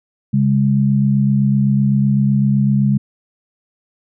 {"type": "tone pair together", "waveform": "sine", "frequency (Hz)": [136.22, 204.1], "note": ["C#3", "G#3"], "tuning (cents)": [-30, -30], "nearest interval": "perfect fifth", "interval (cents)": 700, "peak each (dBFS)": -14, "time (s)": [0.33, 2.98], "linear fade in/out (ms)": 10, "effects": []}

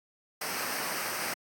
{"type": "noise with comb filter", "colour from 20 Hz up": "pink", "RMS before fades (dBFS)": -34, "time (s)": [0.41, 1.34], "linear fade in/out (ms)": 5, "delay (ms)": 0.28, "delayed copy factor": -0.6, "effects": ["high-pass 200 Hz 12 dB/octave", "AAC 64 kbps"]}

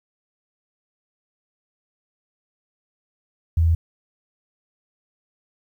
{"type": "tone", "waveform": "sine", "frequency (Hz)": 82.41, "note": "E2", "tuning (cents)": 0, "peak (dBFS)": -14, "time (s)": [3.57, 3.75], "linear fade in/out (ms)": 5, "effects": ["9-bit"]}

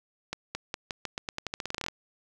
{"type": "accelerating click train", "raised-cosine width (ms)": 0.2, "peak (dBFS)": -15, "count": 19, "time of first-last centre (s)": [0.33, 1.884], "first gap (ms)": 220, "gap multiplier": 0.87, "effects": []}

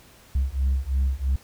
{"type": "beating tone pair", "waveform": "sine", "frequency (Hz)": [65.41, 68.41], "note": ["C2", "C#2"], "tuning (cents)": [0, -22], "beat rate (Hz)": 3, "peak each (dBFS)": -22, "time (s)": [0.35, 1.36], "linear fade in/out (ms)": 5, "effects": ["tanh soft clip ceiling -17 dBFS", "pink hiss -52 dBFS RMS until 1.43 s"]}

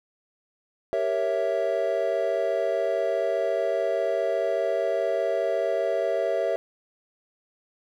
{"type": "chord", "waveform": "triangle", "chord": "G diminished seventh", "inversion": "none", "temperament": "equal", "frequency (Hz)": [392, 466.2, 554.4, 659.3], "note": ["G4", "Bb4", "Db5", "Fb5"], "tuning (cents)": [0, 0, 0, 0], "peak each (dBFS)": [-29, -28, -26, -24], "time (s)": [0.93, 6.56], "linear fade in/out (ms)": 0, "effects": []}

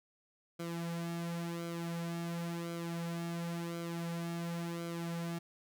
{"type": "tone with flanger", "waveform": "sawtooth", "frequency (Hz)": 169.3, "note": "E3", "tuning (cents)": 46, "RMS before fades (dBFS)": -39, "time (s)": [0.59, 5.39], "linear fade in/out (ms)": 10, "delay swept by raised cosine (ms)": [1.1, 3.9], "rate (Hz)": 0.94, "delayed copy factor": -0.7, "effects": []}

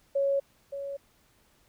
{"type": "tone pair in turn", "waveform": "sine", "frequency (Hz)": [554.4, 557.9], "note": ["C#5", "C#5"], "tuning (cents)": [0, 11], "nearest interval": "unison", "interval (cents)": 11, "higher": "second", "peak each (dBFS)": [-23, -33], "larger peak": "first", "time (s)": [[0.15, 0.4], [0.72, 0.97]], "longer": "neither", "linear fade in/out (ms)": 10, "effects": ["pink hiss -65 dBFS RMS until 1.68 s"]}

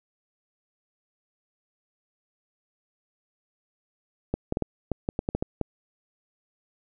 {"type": "clicks", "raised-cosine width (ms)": 2, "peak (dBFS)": -12, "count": 11, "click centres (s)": [4.34, 4.524, 4.571, 4.623, 4.917, 5.089, 5.191, 5.289, 5.35, 5.425, 5.613], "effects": []}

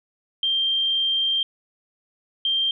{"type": "tone bursts at uneven times", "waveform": "sine", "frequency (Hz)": 3171, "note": "G7", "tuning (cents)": 19, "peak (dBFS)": -19, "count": 2, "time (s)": [[0.43, 1.43], [2.45, 2.71]], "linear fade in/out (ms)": 2, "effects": []}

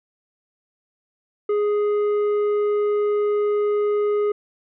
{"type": "tone with tanh clipping", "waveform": "sine", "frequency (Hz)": 415.3, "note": "G#4", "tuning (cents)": 0, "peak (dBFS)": -19, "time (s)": [1.49, 4.32], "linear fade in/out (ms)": 5, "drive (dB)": 7, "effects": []}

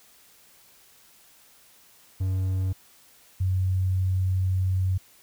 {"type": "tone pair in turn", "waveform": ["triangle", "sine"], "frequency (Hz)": [94, 93.35], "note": ["F#2", "F#2"], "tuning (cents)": [28, 16], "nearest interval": "unison", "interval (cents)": 12, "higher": "first", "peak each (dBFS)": -21, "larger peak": "neither", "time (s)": [[2.2, 2.73], [3.4, 4.98]], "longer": "second", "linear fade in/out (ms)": 10, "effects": ["white hiss -56 dBFS RMS until 5.22 s"]}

